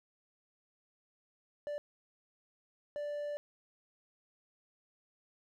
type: tone bursts at uneven times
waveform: triangle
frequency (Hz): 586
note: D5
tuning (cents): -4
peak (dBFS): -34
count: 2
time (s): 1.67-1.78 / 2.96-3.37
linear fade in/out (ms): 0
effects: none